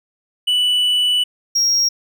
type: tone pair in turn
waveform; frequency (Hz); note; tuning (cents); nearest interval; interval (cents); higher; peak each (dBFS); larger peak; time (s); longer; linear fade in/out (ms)
triangle; 2966 / 5599; F#7 / F8; +4 / +4; major seventh; 1100; second; -12; neither; 0.47-1.24 / 1.55-1.89; first; 10
effects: none